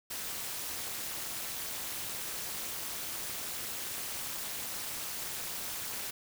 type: noise with amplitude modulation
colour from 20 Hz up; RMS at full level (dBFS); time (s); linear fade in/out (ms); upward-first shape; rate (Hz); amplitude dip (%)
white; -35; 0.1-6.11; 10; sine; 225; 80
effects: none